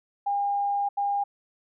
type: tone bursts at uneven times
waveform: sine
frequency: 807 Hz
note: G#5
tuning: 50 cents flat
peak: -23 dBFS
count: 2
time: 0.26-0.89 / 0.97-1.24 s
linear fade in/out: 10 ms
effects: none